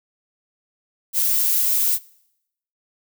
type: noise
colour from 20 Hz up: violet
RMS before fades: -19 dBFS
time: 1.13-1.99 s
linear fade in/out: 50 ms
effects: noise-tail reverb RT60 0.8 s tail -23 dB re dry